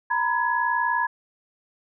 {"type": "tone cluster", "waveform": "sine", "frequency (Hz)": [939, 999, 1681], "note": ["A#5", "B5", "G#6"], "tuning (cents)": [12, 20, 20], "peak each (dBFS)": -25, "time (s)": [0.1, 1.07], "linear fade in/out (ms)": 10, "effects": []}